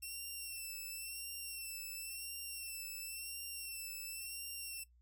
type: tone with vibrato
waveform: 5% pulse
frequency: 2700 Hz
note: E7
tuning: 41 cents sharp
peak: -35 dBFS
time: 0.02-4.84 s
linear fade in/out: 10 ms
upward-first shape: sine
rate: 0.95 Hz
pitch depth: 46 cents each way
effects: noise-tail reverb RT60 0.1 s tail -18 dB re dry + added 60 Hz sine -64 dBFS peak until 5.01 s